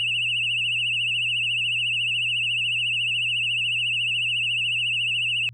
sine tone with vibrato, 2756 Hz, F7, 24 cents flat, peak -20 dBFS, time 0-5.49 s, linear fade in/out 0 ms, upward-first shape triangle, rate 14 Hz, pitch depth 140 cents each way, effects tanh soft clip ceiling -18 dBFS + added 119 Hz sine -42 dBFS peak until 5.53 s

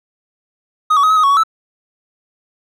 triangle tone with pitch steps, 1251 / 1130 / 1262 / 1282 / 1251 / 1110 / 1126 / 1314 Hz, D#6 / C#6 / D#6 / E6 / D#6 / C#6 / C#6 / E6, +9 / +33 / +24 / -49 / +9 / +2 / +27 / -6 cents, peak -7 dBFS, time 0.9-1.436 s, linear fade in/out 10 ms, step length 67 ms, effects none

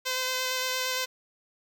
5% pulse tone with vibrato, 513 Hz, C5, 34 cents flat, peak -16 dBFS, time 0.05-1.06 s, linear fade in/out 20 ms, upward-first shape square, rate 8.7 Hz, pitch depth 9 cents each way, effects none

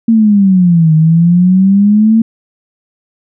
sine exponential two-way sweep, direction down then up, 230.8 to 155.56 to 227.7 Hz, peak -4 dBFS, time 0.08-2.22 s, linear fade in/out 5 ms, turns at 0.94 s, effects none

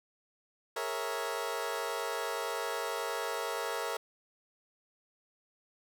20% pulse chord, A# half-diminished seventh, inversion third, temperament equal, 415.3 / 466.2 / 554.4 / 659.3 Hz, G#4 / A#4 / C#5 / E5, 0 / 0 / 0 / 0 cents, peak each -36 / -32 / -35 / -35 dBFS, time 0.76-3.97 s, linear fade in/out 5 ms, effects none

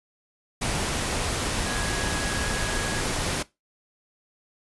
sine tone in noise, 1661.2 Hz, G#6, in tune, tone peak -33 dBFS, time 1.66-3.01 s, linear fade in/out 10 ms, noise pink, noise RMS -27 dBFS, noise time 0.61-3.43 s, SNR -9 dB, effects noise-tail reverb RT60 0.2 s tail -19 dB re dry + resampled to 24000 Hz

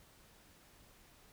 silence, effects pink hiss -63 dBFS RMS until 1.32 s

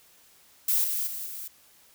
violet noise with level steps, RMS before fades -24 / -29 / -35 / -38 dBFS, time 0.68-1.48 s, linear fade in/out 5 ms, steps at 0.84 / 1.07 / 1.26 s, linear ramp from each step 2 ms, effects white hiss -58 dBFS RMS until 1.94 s

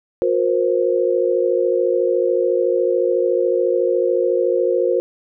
sine tone cluster, 360.6 / 471.1 / 525 Hz, F#4 / A#4 / C5, -45 / +18 / +6 cents, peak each -19 dBFS, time 0.22-5 s, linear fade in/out 0 ms, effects none

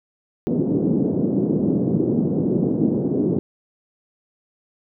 pink band-pass noise, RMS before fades -20 dBFS, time 0.47-3.39 s, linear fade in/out 0 ms, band 160 to 390 Hz, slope 24 dB/octave, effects none

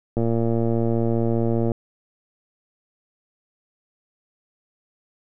click train, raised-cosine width 2 ms, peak -10 dBFS, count 179, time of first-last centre 0.17-1.718 s, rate 115 Hz, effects none

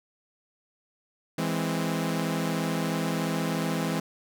sawtooth chord, E augmented, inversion none, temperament equal, 164.81 / 207.7 / 261.6 Hz, E3 / G#3 / B#3, 0 / 0 / 0 cents, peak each -25 / -28 / -28 dBFS, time 1.38-4 s, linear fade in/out 5 ms, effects none

